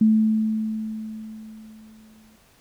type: tone with exponential decay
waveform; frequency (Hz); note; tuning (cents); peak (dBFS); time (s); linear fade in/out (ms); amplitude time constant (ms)
sine; 218.3; A3; -13; -12; 0.01-2.36; 5; 510
effects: pink hiss -57 dBFS RMS until 2.6 s